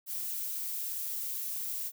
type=noise; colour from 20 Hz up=violet; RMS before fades=-36 dBFS; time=0.06-1.92 s; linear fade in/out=50 ms; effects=none